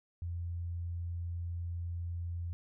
sine tone, 86 Hz, F2, 26 cents flat, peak -35 dBFS, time 0.22-2.53 s, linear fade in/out 0 ms, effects none

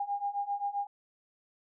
sine beating tone pair, 804 / 811.6 Hz, G5 / G#5, +44 / -40 cents, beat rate 7.6 Hz, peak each -35 / -33 dBFS, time 0-0.87 s, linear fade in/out 5 ms, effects none

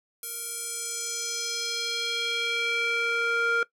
square tone with band-pass filter sweep, 466.2 Hz, A#4, in tune, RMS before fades -29 dBFS, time 0.23-3.63 s, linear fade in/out 2 ms, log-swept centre 12000 to 1400 Hz, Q 2.1, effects noise-tail reverb RT60 0.1 s tail -19 dB re dry

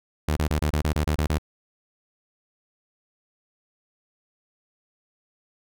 sawtooth tone bursts, 76 Hz, D#2, 40 cents flat, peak -17 dBFS, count 10, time 0.28-1.383 s, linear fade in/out 5 ms, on 86 ms, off 27 ms, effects none

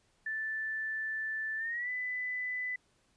sine tone with pitch glide, 1760 to 1998.5 Hz, A6 to B6, 0 to +20 cents, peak -33 dBFS, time 0.26-2.76 s, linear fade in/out 5 ms, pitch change +220 cents, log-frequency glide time 1.57-1.9 s, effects pink hiss -71 dBFS RMS until 3.16 s + resampled to 22050 Hz

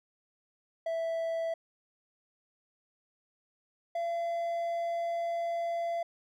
triangle tone pair in turn, 659.3 / 679.8 Hz, E5 / F5, 0 / -47 cents, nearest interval minor second, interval 53 cents, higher second, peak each -28 dBFS, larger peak neither, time 0.86-1.54 / 3.95-6.03 s, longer second, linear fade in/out 5 ms, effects none

